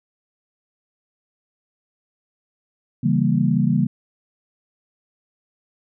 sine chord, C# diminished seventh, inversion none, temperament equal, 138.59 / 164.81 / 196 / 233.1 Hz, C#3 / E3 / G3 / Bb3, 0 / 0 / 0 / 0 cents, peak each -21 dBFS, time 3.03-3.87 s, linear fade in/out 10 ms, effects none

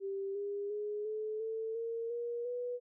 sine tone with pitch steps, 392 / 404.7 / 417.7 / 431.2 / 445.1 / 459.5 / 474.3 / 489.6 Hz, G4 / G#4 / G#4 / A4 / A4 / A#4 / A#4 / B4, 0 / -45 / +10 / -35 / +20 / -25 / +30 / -15 cents, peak -35 dBFS, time 0-2.8 s, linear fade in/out 50 ms, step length 350 ms, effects none

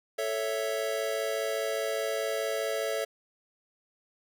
square chord, A major, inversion none, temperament equal, 440 / 554.4 / 659.3 Hz, A4 / C#5 / E5, 0 / 0 / 0 cents, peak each -34 / -34 / -34 dBFS, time 0.18-3.05 s, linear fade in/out 10 ms, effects none

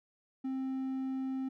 triangle tone, 263.9 Hz, C4, 15 cents sharp, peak -31 dBFS, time 0.44-1.49 s, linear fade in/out 10 ms, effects none

